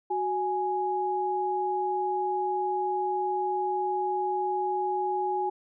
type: tone pair together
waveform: sine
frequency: 370.8 / 832.4 Hz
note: F#4 / G#5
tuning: +4 / +4 cents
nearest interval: octave + major second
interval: 1400 cents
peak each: -30 / -27 dBFS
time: 0.1-5.5 s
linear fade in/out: 10 ms
effects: none